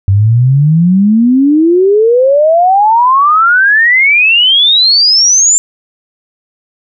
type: exponential sweep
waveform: sine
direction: up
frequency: 94.9 to 7330 Hz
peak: -4 dBFS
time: 0.08-5.58 s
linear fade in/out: 0 ms
effects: none